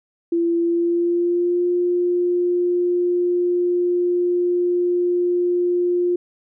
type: tone with pitch glide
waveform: sine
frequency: 338.9 to 353.5 Hz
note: E4 to F4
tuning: +48 to +21 cents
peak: -16 dBFS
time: 0.32-6.16 s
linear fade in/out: 5 ms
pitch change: +73 cents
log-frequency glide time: 0.59-1.67 s
effects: none